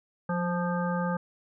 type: harmonic tone with a mistuned harmonic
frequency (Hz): 174.61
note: F3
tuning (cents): 0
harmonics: 1 / 3 / 5 / 7 / 9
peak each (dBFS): -28 / -33 / -35 / -36 / -38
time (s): 0.29-1.17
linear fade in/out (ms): 5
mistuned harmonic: 1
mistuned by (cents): +26
effects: none